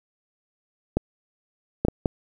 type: clicks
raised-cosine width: 2 ms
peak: -7 dBFS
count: 4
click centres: 0.97 / 1.85 / 1.884 / 2.058 s
effects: 8-bit